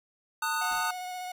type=chord; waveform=square; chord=D# diminished; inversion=second; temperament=equal with one note detuned; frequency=895.9 / 1244.5 / 1480 Hz; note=A5 / D#6 / F#6; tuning=+31 / 0 / 0 cents; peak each=-33 dBFS; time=0.42-0.91 s; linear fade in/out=5 ms
type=tone with vibrato; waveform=45% pulse; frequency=730 Hz; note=F#5; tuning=24 cents flat; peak=-35 dBFS; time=0.61-1.32 s; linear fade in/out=5 ms; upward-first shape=square; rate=15 Hz; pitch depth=10 cents each way
type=noise with exponential decay; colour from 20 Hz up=pink; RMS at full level=-46 dBFS; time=0.71-1 s; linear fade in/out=2 ms; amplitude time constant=62 ms
effects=none